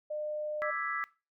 sine tone, 604 Hz, D5, 48 cents sharp, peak -33 dBFS, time 0.1-0.71 s, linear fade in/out 10 ms
sine chord, E dominant seventh, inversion third, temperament equal, 1174.7 / 1318.5 / 1661.2 / 1975.5 Hz, D6 / E6 / G#6 / B6, 0 / 0 / 0 / 0 cents, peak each -39 / -36 / -38 / -37 dBFS, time 0.62-1.04 s, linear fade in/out 0 ms
effects noise-tail reverb RT60 0.3 s tail -20 dB re dry

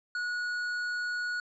sine tone with hard clipping, 1458 Hz, F#6, 26 cents flat, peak -32 dBFS, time 0.15-1.4 s, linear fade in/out 2 ms, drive 8 dB, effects low-pass 7000 Hz 12 dB/octave

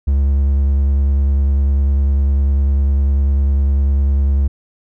triangle tone with vibrato, 69.3 Hz, C#2, in tune, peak -9 dBFS, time 0.07-4.48 s, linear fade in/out 10 ms, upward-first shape triangle, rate 10 Hz, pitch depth 26 cents each way, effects none

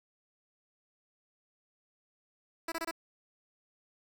10% pulse tone bursts, 329.6 Hz, E4, in tune, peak -25 dBFS, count 4, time 2.68-2.912 s, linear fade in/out 5 ms, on 40 ms, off 24 ms, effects 9-bit

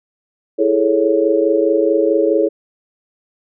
sine chord, A major seventh, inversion second, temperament equal, 329.6 / 415.3 / 440 / 554.4 Hz, E4 / G#4 / A4 / C#5, 0 / 0 / 0 / 0 cents, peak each -17 dBFS, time 0.58-2.49 s, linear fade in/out 20 ms, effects none

